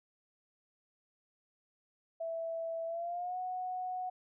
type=tone with pitch glide; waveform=sine; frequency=659.3 to 735.8 Hz; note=E5 to F#5; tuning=0 to -10 cents; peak=-35 dBFS; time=2.2-4.1 s; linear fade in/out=10 ms; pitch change=+190 cents; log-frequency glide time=2.86-3.38 s; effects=none